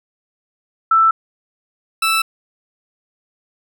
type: tone pair in turn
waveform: sine / 20% pulse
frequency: 1326 / 1319.2 Hz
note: E6 / E6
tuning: +10 / +1 cents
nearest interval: unison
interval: 9 cents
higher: first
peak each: -9 dBFS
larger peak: neither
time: 0.91-1.11 / 2.02-2.22 s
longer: neither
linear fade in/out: 5 ms
effects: none